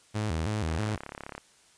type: tone with vibrato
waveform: sawtooth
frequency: 92.5 Hz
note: F#2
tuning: in tune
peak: -24 dBFS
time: 0.14-0.97 s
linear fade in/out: 20 ms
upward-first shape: square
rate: 3.1 Hz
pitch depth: 250 cents each way
type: click train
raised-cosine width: 0.5 ms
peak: -23 dBFS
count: 25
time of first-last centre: 0.69-1.38 s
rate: 34.8 Hz
effects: white hiss -60 dBFS RMS until 1.77 s + resampled to 22050 Hz